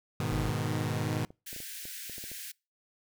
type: chord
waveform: sawtooth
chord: G# minor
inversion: none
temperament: equal with one note detuned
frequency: 103.83 / 123.47 / 154.4 Hz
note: G#2 / B2 / D#3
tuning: 0 / 0 / -13 cents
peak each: -30 dBFS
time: 0.2-1.25 s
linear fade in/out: 0 ms
type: tone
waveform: square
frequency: 49 Hz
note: G1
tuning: in tune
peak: -34 dBFS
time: 0.32-0.5 s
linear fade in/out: 0 ms
type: clicks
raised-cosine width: 2 ms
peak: -34 dBFS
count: 9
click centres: 1.305 / 1.53 / 1.563 / 1.603 / 1.854 / 2.097 / 2.182 / 2.24 / 2.316 s
type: high-pass noise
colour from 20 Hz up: white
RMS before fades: -42 dBFS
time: 1.46-2.52 s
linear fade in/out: 10 ms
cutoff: 1500 Hz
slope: 96 dB/octave
effects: noise-tail reverb RT60 0.3 s tail -26 dB re dry